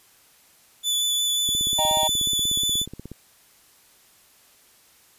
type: tone with vibrato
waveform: sawtooth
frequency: 3477 Hz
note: A7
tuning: 21 cents flat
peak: -18 dBFS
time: 0.83-2.86 s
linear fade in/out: 50 ms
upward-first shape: sine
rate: 5.6 Hz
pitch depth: 10 cents each way
type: click train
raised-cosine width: 3 ms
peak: -23 dBFS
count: 28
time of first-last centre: 1.49-3.117 s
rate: 16.6 Hz
type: chord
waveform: triangle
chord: Eb major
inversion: none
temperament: equal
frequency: 622.3 / 784 / 932.3 Hz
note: Eb5 / G5 / Bb5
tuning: 0 / 0 / 0 cents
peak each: -24 dBFS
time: 1.78-2.08 s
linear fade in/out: 10 ms
effects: white hiss -56 dBFS RMS until 5.18 s + resampled to 32000 Hz